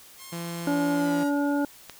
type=tone with pitch glide; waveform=5% pulse; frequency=1068 to 951.5 Hz; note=C6 to A#5; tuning=+35 to +35 cents; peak=-30 dBFS; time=0.17-1.32 s; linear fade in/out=50 ms; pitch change=-200 cents; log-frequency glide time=0.93-1.19 s
type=tone; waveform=sawtooth; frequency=170 Hz; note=F3; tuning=46 cents flat; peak=-28 dBFS; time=0.32-1.24 s; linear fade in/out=10 ms
type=harmonic tone; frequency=286.6 Hz; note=D4; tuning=42 cents flat; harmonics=1 / 2 / 3 / 5; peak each=-23 / -31 / -33 / -35 dBFS; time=0.67-1.65 s; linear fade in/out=2 ms
type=click; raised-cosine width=0.2 ms; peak=-21 dBFS; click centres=1.897 s
effects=white hiss -50 dBFS RMS until 1.99 s